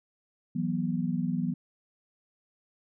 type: chord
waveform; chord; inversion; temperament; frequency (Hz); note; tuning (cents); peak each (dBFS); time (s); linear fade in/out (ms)
sine; E suspended second; none; equal with one note detuned; 164.81 / 185 / 243.8; E3 / F#3 / B3; 0 / 0 / -22; -31; 0.55-1.54; 10
effects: none